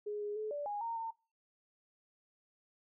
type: tone with pitch steps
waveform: sine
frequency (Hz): 417.1 / 414.4 / 430.1 / 582 / 824 / 922 / 907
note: G#4 / G#4 / A4 / D5 / G#5 / A#5 / A#5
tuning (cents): +7 / -4 / -39 / -16 / -14 / -19 / -48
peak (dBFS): -36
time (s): 0.06-1.11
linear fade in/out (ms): 10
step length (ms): 150
effects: noise-tail reverb RT60 0.3 s tail -21 dB re dry